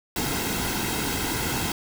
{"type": "noise with comb filter", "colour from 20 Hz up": "pink", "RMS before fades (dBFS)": -27, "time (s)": [0.16, 1.72], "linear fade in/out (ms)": 2, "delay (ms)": 1.7, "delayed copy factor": -0.6, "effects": []}